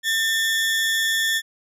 40% pulse tone pair together, 1794 / 3383 Hz, A6 / G#7, +33 / +31 cents, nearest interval major seventh, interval 1098 cents, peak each -20 / -23 dBFS, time 0.03-1.42 s, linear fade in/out 50 ms, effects resampled to 32000 Hz

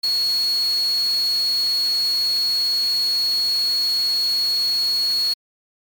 sine tone in noise, 4340 Hz, C#8, 37 cents flat, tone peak -17 dBFS, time 0.03-5.34 s, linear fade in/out 10 ms, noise white, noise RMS -35 dBFS, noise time 0.03-5.34 s, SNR +15 dB, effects MP3 96 kbps

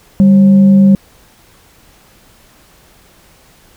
sine tone with frequency modulation, 196 Hz, G3, in tune, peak -3 dBFS, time 0.2-0.95 s, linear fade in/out 0 ms, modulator 342 Hz, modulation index 0.23, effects pink hiss -46 dBFS RMS until 3.76 s

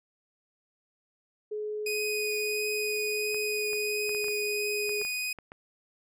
sine tone with pitch glide, 423.6 to 417.5 Hz, G#4 to G#4, +34 to +9 cents, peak -31 dBFS, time 1.51-5.03 s, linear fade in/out 10 ms, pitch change -25 cents, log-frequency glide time 3.43-4.56 s
sawtooth tone with vibrato, 2489 Hz, D#7, in tune, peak -27 dBFS, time 1.86-5.33 s, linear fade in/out 5 ms, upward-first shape triangle, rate 1.5 Hz, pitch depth 11 cents each way
clicks, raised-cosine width 0.5 ms, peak -29 dBFS, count 11, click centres 3.345 / 3.732 / 4.093 / 4.148 / 4.243 / 4.283 / 4.893 / 5.015 / 5.05 / 5.387 / 5.519 s
effects none

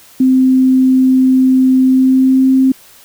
sine tone with pitch glide, 259.8 to 263.4 Hz, C4 to C4, -12 to +12 cents, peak -6 dBFS, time 0.2-2.72 s, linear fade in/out 5 ms, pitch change +24 cents, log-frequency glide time 1.85-2.51 s, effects white hiss -42 dBFS RMS until 3.04 s

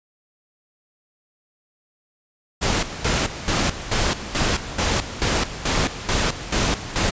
pink noise with tremolo, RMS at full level -20 dBFS, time 2.61-7.11 s, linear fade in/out 20 ms, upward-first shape square, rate 2.3 Hz, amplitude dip 75%, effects resampled to 16000 Hz

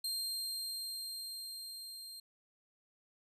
sawtooth tone with level ramp, 4186 Hz, C8, in tune, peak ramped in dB -32 to -44 dBFS, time 0.04-2.2 s, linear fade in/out 5 ms, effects resampled to 32000 Hz

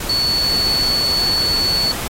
sine tone in noise, 4435 Hz, C#8, in tune, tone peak -15 dBFS, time 0.09-1.92 s, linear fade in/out 5 ms, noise pink, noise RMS -25 dBFS, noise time 0-2.08 s, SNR +7 dB, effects AAC 48 kbps

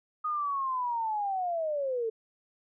sine linear sweep, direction down, 1246 to 436.3 Hz, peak -28 dBFS, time 0.24-2.1 s, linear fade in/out 10 ms, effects none

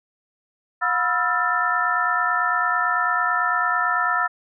sine tone cluster, 719 / 985 / 1310 / 1379 / 1777 Hz, F#5 / B5 / E6 / F6 / A6, -50 / -5 / -11 / -22 / +17 cents, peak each -27 / -27 / -23 / -25 / -24 dBFS, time 0.81-4.28 s, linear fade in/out 20 ms, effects none

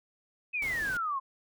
sine exponential sweep, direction down, 2574 to 1040 Hz, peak -29 dBFS, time 0.53-1.2 s, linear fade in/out 20 ms
pink noise, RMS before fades -43 dBFS, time 0.62-0.97 s, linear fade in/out 2 ms
effects none

